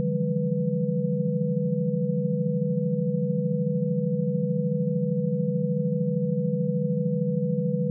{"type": "tone cluster", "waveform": "sine", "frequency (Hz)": [145.7, 164.8, 178.1, 202.9, 492.7], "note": ["D3", "E3", "F3", "G#3", "B4"], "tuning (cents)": [-13, 0, 34, -40, -4], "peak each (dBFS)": -29, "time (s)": [0, 7.9], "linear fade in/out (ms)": 0, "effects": []}